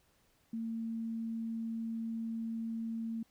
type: tone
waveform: sine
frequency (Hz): 226.7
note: A#3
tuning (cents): -48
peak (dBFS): -35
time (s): 0.53-3.23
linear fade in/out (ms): 5
effects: pink hiss -71 dBFS RMS until 3.3 s